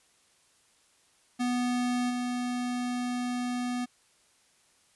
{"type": "tone with level steps", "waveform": "square", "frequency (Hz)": 246.3, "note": "B3", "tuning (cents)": -5, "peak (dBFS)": [-27, -30], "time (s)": [1.39, 3.86], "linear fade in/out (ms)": 20, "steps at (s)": 2.09, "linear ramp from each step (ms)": 20, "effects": ["white hiss -65 dBFS RMS until 4.95 s", "resampled to 24000 Hz"]}